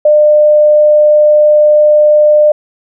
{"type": "tone", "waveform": "sine", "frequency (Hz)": 601, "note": "D5", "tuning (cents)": 40, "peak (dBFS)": -3, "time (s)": [0.05, 2.52], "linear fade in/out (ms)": 5, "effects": []}